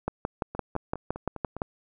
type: two click trains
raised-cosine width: 1 ms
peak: -13 / -22 dBFS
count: 10 / 6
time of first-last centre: 0.08-1.618 / 0.55-1.566 s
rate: 5.85 / 4.92 Hz
effects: none